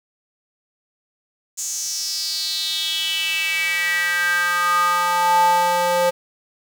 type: tone with high-pass filter sweep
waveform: square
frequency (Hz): 175.9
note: F3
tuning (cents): +13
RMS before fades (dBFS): -20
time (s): 1.57-6.11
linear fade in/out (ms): 20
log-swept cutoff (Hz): 6900 to 600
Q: 5.7
effects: 7-bit